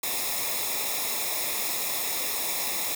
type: noise with comb filter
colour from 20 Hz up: white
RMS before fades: -29 dBFS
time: 0.03-2.95 s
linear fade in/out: 5 ms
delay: 0.66 ms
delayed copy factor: -0.75
effects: none